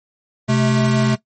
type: tone pair together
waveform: square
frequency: 128.91 / 216.8 Hz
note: C3 / A3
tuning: -25 / -25 cents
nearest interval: major sixth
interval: 900 cents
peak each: -17 dBFS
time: 0.48-1.16 s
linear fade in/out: 20 ms
effects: noise-tail reverb RT60 0.1 s tail -17 dB re dry + MP3 32 kbps